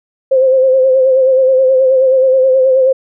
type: tone with vibrato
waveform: sine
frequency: 523.3 Hz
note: C5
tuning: in tune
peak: -6 dBFS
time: 0.31-2.93 s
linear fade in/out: 10 ms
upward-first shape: sine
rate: 9.4 Hz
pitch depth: 41 cents each way
effects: none